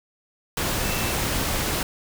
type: tone in noise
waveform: sine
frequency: 2657 Hz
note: E7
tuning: 13 cents sharp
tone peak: -34 dBFS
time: 0.84-1.12 s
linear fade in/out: 2 ms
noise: pink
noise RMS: -25 dBFS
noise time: 0.57-1.83 s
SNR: -12 dB
effects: none